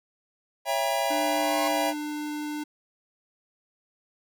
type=chord; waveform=square; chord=C# diminished seventh; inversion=none; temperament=just; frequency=554.4 / 665.2 / 798.3 / 957.9 Hz; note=C#5 / E5 / G5 / Bb5; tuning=0 / +16 / +31 / +47 cents; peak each=-32 / -29 / -30 / -32 dBFS; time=0.65-1.94 s; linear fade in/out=50 ms
type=tone with exponential growth; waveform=35% pulse; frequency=1075 Hz; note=C6; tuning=47 cents sharp; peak=-29 dBFS; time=0.94-1.68 s; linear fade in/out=5 ms; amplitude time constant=160 ms
type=tone; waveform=square; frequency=299 Hz; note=D4; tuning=31 cents sharp; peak=-31 dBFS; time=1.1-2.64 s; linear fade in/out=10 ms
effects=none